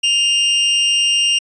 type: tone with amplitude modulation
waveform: 40% pulse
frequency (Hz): 2808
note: F7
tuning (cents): +9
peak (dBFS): -9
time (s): 0.03-1.39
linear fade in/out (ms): 10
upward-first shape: sine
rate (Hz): 268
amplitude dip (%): 50
effects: resampled to 22050 Hz